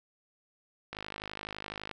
click train, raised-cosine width 0.3 ms, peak -22 dBFS, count 52, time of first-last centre 0.93-1.913 s, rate 51.9 Hz, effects none

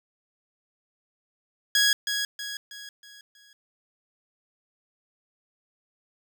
15% pulse tone with echo, 1661.2 Hz, G#6, in tune, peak -12 dBFS, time 1.75-1.93 s, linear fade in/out 2 ms, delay 320 ms, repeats 5, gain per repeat -7 dB, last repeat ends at 3.53 s, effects none

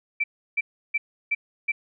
sine tone bursts, 2332 Hz, D7, 13 cents flat, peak -20 dBFS, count 5, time 0.2-1.72 s, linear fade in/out 10 ms, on 40 ms, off 330 ms, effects none

